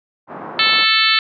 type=band-pass noise; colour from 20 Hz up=white; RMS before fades=-31 dBFS; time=0.27-0.86 s; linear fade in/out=50 ms; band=150 to 1200 Hz; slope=24 dB/octave
type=harmonic tone; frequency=440 Hz; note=A4; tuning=in tune; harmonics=3 / 4 / 5 / 6 / 7 / 8 / 9 / 10; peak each=-20 / -20 / -20 / -20 / -20 / -20 / -20 / -20 dBFS; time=0.59-1.19 s; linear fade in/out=2 ms
effects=none